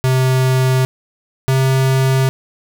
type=tone pair in turn; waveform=square; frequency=130 / 132.5 Hz; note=C3 / C3; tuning=-11 / +22 cents; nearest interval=unison; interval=33 cents; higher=second; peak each=-12 dBFS; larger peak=neither; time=0.04-0.85 / 1.48-2.29 s; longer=neither; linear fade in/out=0 ms; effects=none